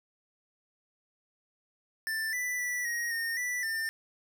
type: tone with pitch steps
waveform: square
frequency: 1774 / 1982 / 1964 / 1885 / 1838 / 1970 / 1798 Hz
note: A6 / B6 / B6 / A#6 / A#6 / B6 / A6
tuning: +14 / +6 / -10 / +19 / -25 / -5 / +37 cents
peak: -31 dBFS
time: 2.07-3.89 s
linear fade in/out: 0 ms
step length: 260 ms
effects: 11-bit